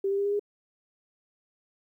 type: tone with pitch steps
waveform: sine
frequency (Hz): 392 / 396.6 / 401.2 / 405.8 / 410.5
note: G4 / G4 / G4 / G#4 / G#4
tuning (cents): 0 / +20 / +40 / -40 / -20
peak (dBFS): -24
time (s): 0.04-0.395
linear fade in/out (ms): 5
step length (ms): 71
effects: 11-bit